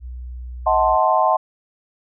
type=tone with pitch glide; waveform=sine; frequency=61.74 to 61.07 Hz; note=B1 to B1; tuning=0 to -19 cents; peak=-29 dBFS; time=0-0.98 s; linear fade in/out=50 ms; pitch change=-19 cents; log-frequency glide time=0.25-0.74 s
type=chord; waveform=sine; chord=D# diminished seventh; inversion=none; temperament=equal with one note detuned; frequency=635.3 / 740 / 880 / 1046.5 Hz; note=D#5 / F#5 / A5 / C6; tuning=+36 / 0 / 0 / 0 cents; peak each=-19 dBFS; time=0.66-1.37 s; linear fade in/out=10 ms
effects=none